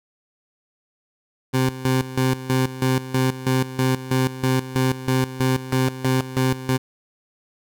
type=tone with tremolo; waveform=20% pulse; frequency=130 Hz; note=C3; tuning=11 cents flat; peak=-12 dBFS; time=1.53-6.78 s; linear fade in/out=20 ms; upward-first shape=square; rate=3.1 Hz; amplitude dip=80%; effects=none